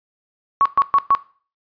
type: tone bursts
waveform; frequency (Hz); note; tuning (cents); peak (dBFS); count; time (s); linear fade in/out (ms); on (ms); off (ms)
sine; 1115; C#6; +10; -10; 4; 0.61-1.15; 0; 45; 120
effects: noise-tail reverb RT60 0.4 s tail -18 dB re dry + resampled to 11025 Hz